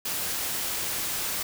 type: noise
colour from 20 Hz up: white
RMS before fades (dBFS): -30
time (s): 0.05-1.43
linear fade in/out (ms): 5
effects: none